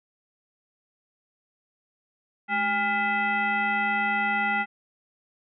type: tone with frequency modulation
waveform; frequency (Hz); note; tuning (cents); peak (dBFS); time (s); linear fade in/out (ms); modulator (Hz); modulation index
sine; 1407; F6; +12; -22; 2.48-4.66; 50; 597; 1.6
effects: none